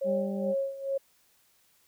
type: tone with tremolo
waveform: sine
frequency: 546 Hz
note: C#5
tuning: 26 cents flat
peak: -25 dBFS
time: 0.01-0.98 s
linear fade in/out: 10 ms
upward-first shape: sine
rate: 2.3 Hz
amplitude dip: 80%
type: harmonic tone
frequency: 197.9 Hz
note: G3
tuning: 17 cents sharp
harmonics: 1 / 2 / 3 / 4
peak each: -31 / -39 / -41 / -48 dBFS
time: 0.04-0.55 s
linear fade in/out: 50 ms
effects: white hiss -66 dBFS RMS until 1.87 s